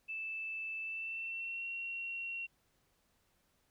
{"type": "tone with pitch glide", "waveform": "sine", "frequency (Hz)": [2637, 2736], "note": ["E7", "F7"], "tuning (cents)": [0, -36], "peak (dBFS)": -38, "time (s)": [0.08, 2.47], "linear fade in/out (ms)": 20, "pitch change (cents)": 64, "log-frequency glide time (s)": [0.81, 1.67], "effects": ["pink hiss -75 dBFS RMS until 3.7 s"]}